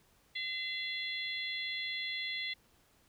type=harmonic tone; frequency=683 Hz; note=F5; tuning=39 cents flat; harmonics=3 / 4 / 5 / 6; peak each=-38 / -48 / -40 / -43 dBFS; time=0.35-2.54 s; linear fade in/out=10 ms; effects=pink hiss -68 dBFS RMS until 3.08 s